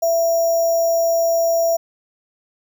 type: tone with sample-and-hold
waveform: sine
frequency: 667 Hz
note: E5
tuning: 20 cents sharp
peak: -14 dBFS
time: 0.02-1.77 s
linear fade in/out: 10 ms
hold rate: 6300 Hz
effects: none